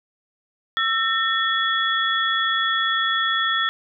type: tone cluster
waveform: sine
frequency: 1331 / 1821 / 3374 Hz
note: E6 / A#6 / G#7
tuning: +16 / -41 / +27 cents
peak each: -23 dBFS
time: 0.77-3.69 s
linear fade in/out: 0 ms
effects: none